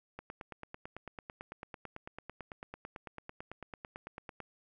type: click train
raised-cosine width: 0.5 ms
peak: -28 dBFS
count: 39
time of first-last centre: 0.19-4.403 s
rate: 9.02 Hz
effects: none